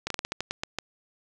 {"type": "slowing click train", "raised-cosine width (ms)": 0.2, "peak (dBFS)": -12, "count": 10, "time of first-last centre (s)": [0.07, 0.787], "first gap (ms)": 33, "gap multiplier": 1.21, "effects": []}